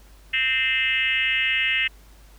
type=tone with frequency modulation; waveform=sine; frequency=2349 Hz; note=D7; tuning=in tune; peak=-19 dBFS; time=0.33-1.88 s; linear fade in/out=10 ms; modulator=261 Hz; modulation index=2.2; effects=added 50 Hz sine -47 dBFS peak until 2.38 s + pink hiss -55 dBFS RMS until 2.38 s